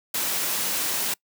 white noise, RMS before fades -26 dBFS, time 0.14-1.14 s, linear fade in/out 5 ms, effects noise-tail reverb RT60 0.1 s tail -25 dB re dry + high-pass 150 Hz 12 dB/octave

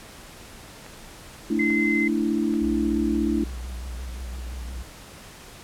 clicks, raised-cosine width 0.5 ms, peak -27 dBFS, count 3, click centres 0.864 / 1.703 / 2.539 s
sine chord, A suspended fourth, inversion none, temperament just, 220 / 293.3 / 330 Hz, A3 / D4 / E4, 0 / -2 / +2 cents, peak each -25 dBFS, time 1.5-3.44 s, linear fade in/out 5 ms
sine tone, 2061 Hz, C7, 27 cents flat, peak -23 dBFS, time 1.59-2.08 s, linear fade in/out 5 ms
triangle tone with vibrato, 61.74 Hz, B1, in tune, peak -29 dBFS, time 2.61-4.83 s, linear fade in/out 10 ms, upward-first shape sine, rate 5.8 Hz, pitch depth 69 cents each way
effects pink hiss -44 dBFS RMS until 5.63 s + low-pass 12000 Hz 12 dB/octave

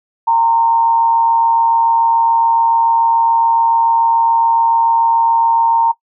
sine tone with amplitude modulation, 920 Hz, A#5, 23 cents flat, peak -7 dBFS, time 0.27-5.92 s, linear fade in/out 10 ms, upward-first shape sine, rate 127 Hz, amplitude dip 45%, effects noise-tail reverb RT60 0.1 s tail -19 dB re dry

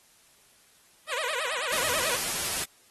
10% pulse tone with vibrato, 554.4 Hz, C#5, in tune, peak -21 dBFS, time 1.07-2.19 s, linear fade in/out 50 ms, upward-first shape sine, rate 9.2 Hz, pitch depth 260 cents each way
white noise, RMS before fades -30 dBFS, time 1.72-2.64 s, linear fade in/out 2 ms
effects white hiss -60 dBFS RMS until 2.9 s + AAC 32 kbps

